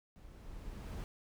brown noise with level ramp, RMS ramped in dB -55 to -40 dBFS, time 0.16-1.04 s, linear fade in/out 0 ms, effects none

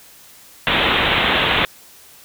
white low-pass noise, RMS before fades -17 dBFS, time 0.67-1.65 s, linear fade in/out 0 ms, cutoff 3700 Hz, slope 96 dB/octave, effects white hiss -45 dBFS RMS until 2.24 s

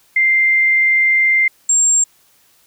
sine tone pair in turn, 2093 / 7443 Hz, C7 / A#8, 0 / -4 cents, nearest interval octave + minor seventh, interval 2196 cents, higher second, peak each -10 dBFS, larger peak neither, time 0.16-1.48 / 1.69-2.04 s, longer first, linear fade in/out 5 ms, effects white hiss -54 dBFS RMS until 2.66 s

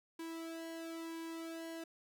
sawtooth tone with flanger, 328.6 Hz, E4, 5 cents flat, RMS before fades -45 dBFS, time 0.19-1.84 s, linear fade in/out 5 ms, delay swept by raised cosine 1.6 to 2.23 ms, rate 1 Hz, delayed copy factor -0.85, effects none

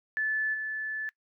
sine tone with level steps, 1740 Hz, A6, 20 cents flat, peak -26 / -31 dBFS, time 0.17-1.09 s, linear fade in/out 0 ms, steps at 0.53 s, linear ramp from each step 20 ms, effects noise-tail reverb RT60 0.1 s tail -22 dB re dry

